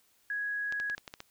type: tone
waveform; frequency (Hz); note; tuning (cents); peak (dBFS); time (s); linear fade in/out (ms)
sine; 1664; G#6; +3; -31; 0.3-0.95; 2
type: clicks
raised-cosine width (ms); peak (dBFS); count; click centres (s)
0.2; -24; 7; 0.724 / 0.8 / 0.899 / 0.98 / 1.078 / 1.139 / 1.204
effects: white hiss -68 dBFS RMS until 1.3 s